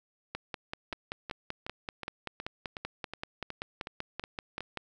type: two click trains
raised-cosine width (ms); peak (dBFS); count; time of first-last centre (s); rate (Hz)
0.3; -22 / -19; 11 / 24; 0.93-4.606 / 0.35-4.773; 2.72 / 5.2
effects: none